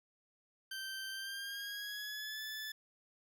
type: tone with pitch glide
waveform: 20% pulse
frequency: 1558 to 1738.7 Hz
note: G6 to A6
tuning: -11 to -21 cents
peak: -36 dBFS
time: 0.71-2.72 s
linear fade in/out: 5 ms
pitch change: +190 cents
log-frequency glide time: 1.1-2.42 s
effects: none